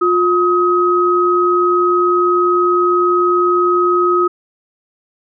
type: tone pair together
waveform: sine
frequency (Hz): 355.3 / 1266.1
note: F4 / D#6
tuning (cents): +30 / +30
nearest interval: octave + minor seventh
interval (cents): 2200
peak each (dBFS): -13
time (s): 0.01-4.28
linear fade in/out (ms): 10
effects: none